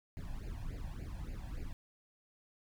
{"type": "noise with flanger", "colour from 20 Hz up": "brown", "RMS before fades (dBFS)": -42, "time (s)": [0.17, 1.73], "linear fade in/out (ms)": 0, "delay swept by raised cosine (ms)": [0.42, 1.22], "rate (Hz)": 3.5, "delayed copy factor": 1, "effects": []}